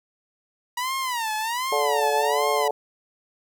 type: tone with vibrato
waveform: sawtooth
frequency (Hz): 958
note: A#5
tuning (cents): +47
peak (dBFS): -21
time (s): 0.77-2.68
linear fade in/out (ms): 5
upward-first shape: sine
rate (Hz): 1.3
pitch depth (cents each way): 190
type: harmonic tone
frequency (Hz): 145.1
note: D3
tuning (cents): -21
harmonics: 3 / 4 / 5 / 6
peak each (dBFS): -25 / -26 / -27 / -28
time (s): 1.72-2.71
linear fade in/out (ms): 2
effects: 9-bit